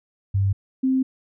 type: tone pair in turn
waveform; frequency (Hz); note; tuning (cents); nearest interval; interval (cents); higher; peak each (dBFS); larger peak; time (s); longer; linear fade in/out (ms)
sine; 98.1 / 261.9; G2 / C4; +2 / +2; octave + perfect fourth; 1700; second; -17; neither; 0.34-0.53 / 0.83-1.03; second; 10
effects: none